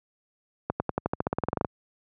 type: accelerating click train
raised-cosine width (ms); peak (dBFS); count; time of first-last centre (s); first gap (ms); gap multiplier
1; -11; 16; 0.7-1.648; 100; 0.93
effects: high-pass 80 Hz 12 dB/octave